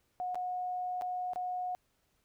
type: tone with dropouts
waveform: sine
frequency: 727 Hz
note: F#5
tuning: 31 cents flat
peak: -33 dBFS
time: 0.2-1.75 s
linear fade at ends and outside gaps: 0 ms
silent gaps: 0.346-0.355 / 1.012-1.02 / 1.334-1.359 s
effects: pink hiss -75 dBFS RMS until 2.24 s